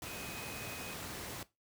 sine tone in noise, 2510 Hz, D#7, 15 cents sharp, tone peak -49 dBFS, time 0.06-0.94 s, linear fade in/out 2 ms, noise pink, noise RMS -43 dBFS, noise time 0.02-1.43 s, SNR -9 dB, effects noise-tail reverb RT60 0.2 s tail -17 dB re dry + high-pass 80 Hz 12 dB/octave

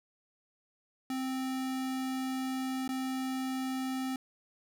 square tone with dropouts, 261.4 Hz, C4, 1 cent flat, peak -33 dBFS, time 1.1-4.16 s, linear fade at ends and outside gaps 2 ms, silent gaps 2.878-2.89 s, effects none

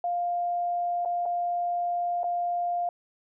sine tone with dropouts, 701 Hz, F5, 6 cents sharp, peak -25 dBFS, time 0.04-2.89 s, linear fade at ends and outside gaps 2 ms, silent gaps 1.05-1.057 / 1.256-1.26 / 2.233-2.241 s, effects none

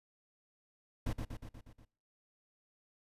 brown noise with echo, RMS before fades -34 dBFS, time 1.06-1.13 s, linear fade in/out 5 ms, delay 120 ms, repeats 6, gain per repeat -4 dB, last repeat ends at 1.85 s, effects noise-tail reverb RT60 0.5 s tail -24 dB re dry + resampled to 32000 Hz

